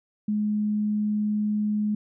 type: tone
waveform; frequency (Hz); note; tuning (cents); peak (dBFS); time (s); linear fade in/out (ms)
sine; 210.4; G#3; +23; -22; 0.28-1.95; 5
effects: none